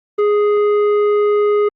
triangle tone with tanh clipping, 415.3 Hz, G#4, in tune, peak -13 dBFS, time 0.18-1.69 s, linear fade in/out 10 ms, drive 16 dB, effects low-pass 2000 Hz 12 dB/octave + Opus 32 kbps

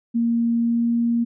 sine tone with pitch glide, 233.1 to 234.5 Hz, A#3 to A#3, 0 to +11 cents, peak -17 dBFS, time 0.14-1.25 s, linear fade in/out 20 ms, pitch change +11 cents, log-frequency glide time 0.57-0.9 s, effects none

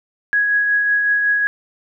sine tone with tremolo, 1664 Hz, G#6, 3 cents sharp, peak -12 dBFS, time 0.33-1.47 s, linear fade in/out 0 ms, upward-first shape triangle, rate 5.4 Hz, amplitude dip 35%, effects none

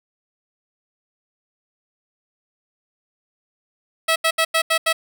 10% pulse tone bursts at uneven times, 650 Hz, E5, 24 cents flat, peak -7 dBFS, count 6, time 4.08-4.16 / 4.24-4.31 / 4.38-4.45 / 4.54-4.62 / 4.7-4.78 / 4.86-4.93 s, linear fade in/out 10 ms, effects none

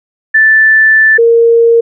sine tone pair in turn, 1760 / 463.6 Hz, A6 / A#4, 0 / -10 cents, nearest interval octave + major seventh, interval 2310 cents, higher first, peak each -3 dBFS, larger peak neither, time 0.34-1.18 / 1.18-1.81 s, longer first, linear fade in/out 10 ms, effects none

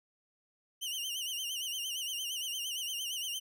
sawtooth tone with vibrato, 2960 Hz, F#7, in tune, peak -32 dBFS, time 0.81-3.4 s, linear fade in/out 20 ms, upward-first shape sine, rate 8.7 Hz, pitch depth 110 cents each way, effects none

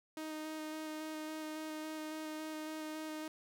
sawtooth tone with vibrato, 311.1 Hz, D#4, in tune, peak -37 dBFS, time 0.17-3.28 s, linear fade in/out 2 ms, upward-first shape square, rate 3.6 Hz, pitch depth 10 cents each way, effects none

